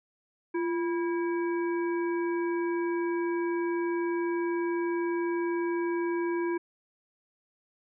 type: harmonic tone with a mistuned harmonic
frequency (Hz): 326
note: E4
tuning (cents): -19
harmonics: 1 / 3 / 5 / 7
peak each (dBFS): -27 / -37 / -41 / -44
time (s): 0.54-6.58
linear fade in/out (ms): 10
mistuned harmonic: 1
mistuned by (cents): +93
effects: none